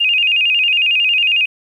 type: tone with vibrato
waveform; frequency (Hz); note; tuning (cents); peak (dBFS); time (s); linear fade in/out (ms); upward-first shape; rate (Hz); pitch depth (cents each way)
sine; 2659; E7; +14; -11; 0-1.46; 10; square; 11; 95
effects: 8-bit